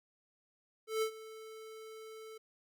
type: tone with ADSR envelope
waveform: square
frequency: 440 Hz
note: A4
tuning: in tune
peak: -30 dBFS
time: 0.87-2.38 s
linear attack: 150 ms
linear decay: 85 ms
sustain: -18 dB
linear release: 8 ms
effects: none